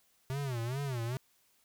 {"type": "tone with vibrato", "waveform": "square", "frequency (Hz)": 128, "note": "C3", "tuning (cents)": -38, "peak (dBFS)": -34, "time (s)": [0.3, 1.17], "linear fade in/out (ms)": 0, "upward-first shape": "sine", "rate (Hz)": 2.4, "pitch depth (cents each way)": 190, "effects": ["white hiss -70 dBFS RMS until 1.64 s"]}